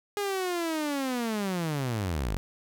sawtooth linear sweep, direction down, 413.3 to 41.81 Hz, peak -24 dBFS, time 0.17-2.37 s, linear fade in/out 0 ms, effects none

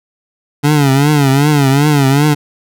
25% pulse tone with vibrato, 142.3 Hz, C#3, 46 cents sharp, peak -4 dBFS, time 0.63-2.35 s, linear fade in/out 20 ms, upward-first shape triangle, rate 2.6 Hz, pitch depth 130 cents each way, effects none

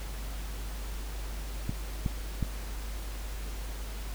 clicks, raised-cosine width 5 ms, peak -17 dBFS, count 3, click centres 1.694 / 2.062 / 2.427 s, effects added 50 Hz sine -35 dBFS peak until 4.14 s + pink hiss -45 dBFS RMS until 4.14 s

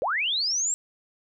sine linear sweep, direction up, 440 to 7680 Hz, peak -23 dBFS, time 0.02-0.74 s, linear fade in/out 0 ms, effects none

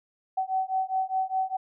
sine beating tone pair, 756 / 760.9 Hz, F#5 / F#5, +37 / +48 cents, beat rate 4.9 Hz, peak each -28 dBFS, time 0.37-1.57 s, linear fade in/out 10 ms, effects none

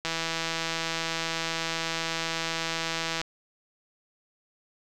click train, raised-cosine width 0.2 ms, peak -12 dBFS, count 520, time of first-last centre 0.05-3.215 s, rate 164 Hz, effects none

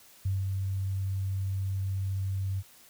sine tone with ADSR envelope, 96.4 Hz, G2, 28 cents flat, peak -25 dBFS, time 0.25-2.63 s, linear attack 8 ms, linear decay 180 ms, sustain -3 dB, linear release 44 ms, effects white hiss -56 dBFS RMS until 2.89 s

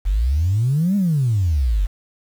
sine exponential two-way sweep, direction up then down, 43.65 to 207.7 to 43.65 Hz, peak -14 dBFS, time 0.05-1.87 s, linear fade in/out 20 ms, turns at 0.96 s, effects tanh soft clip ceiling -10 dBFS + 7-bit

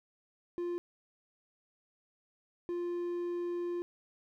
triangle tone bursts at uneven times, 349.2 Hz, F4, in tune, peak -31 dBFS, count 2, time 0.58-0.78 / 2.69-3.82 s, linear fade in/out 0 ms, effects none

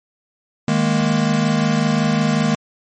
square chord, D# suspended fourth, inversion none, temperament equal, 155.56 / 207.7 / 233.1 Hz, D#3 / G#3 / A#3, 0 / 0 / 0 cents, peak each -20 dBFS, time 0.68-2.55 s, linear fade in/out 2 ms, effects MP3 32 kbps

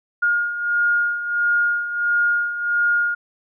sine beating tone pair, 1422 / 1423.5 Hz, F6 / F6, +31 / +33 cents, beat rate 1.5 Hz, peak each -24 / -18 dBFS, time 0.22-3.15 s, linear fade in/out 10 ms, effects none

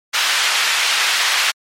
white band-pass noise, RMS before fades -17 dBFS, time 0.13-1.52 s, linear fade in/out 20 ms, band 1200 to 3600 Hz, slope 12 dB/octave, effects MP3 64 kbps

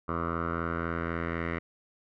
10% pulse tone with low-pass filter sweep, 83.9 Hz, E2, 31 cents sharp, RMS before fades -32 dBFS, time 0.08-1.59 s, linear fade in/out 10 ms, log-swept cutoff 1200 to 1900 Hz, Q 4.5, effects none

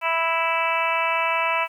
harmonic tone, 329.6 Hz, E4, in tune, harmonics 2 / 3 / 4 / 5 / 6 / 7 / 8 / 9, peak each -28 / -24 / -28 / -35 / -33 / -28 / -26 / -37 dBFS, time 0.01-1.68 s, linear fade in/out 50 ms, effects 9-bit

